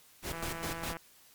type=noise with tremolo; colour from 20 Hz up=pink; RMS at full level=-37 dBFS; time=0.22-0.95 s; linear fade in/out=50 ms; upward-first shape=square; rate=4.9 Hz; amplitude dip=75%
type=click train; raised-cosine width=0.5 ms; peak=-26 dBFS; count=107; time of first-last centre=0.33-0.969 s; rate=166 Hz
effects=white hiss -60 dBFS RMS until 1.34 s + MP3 96 kbps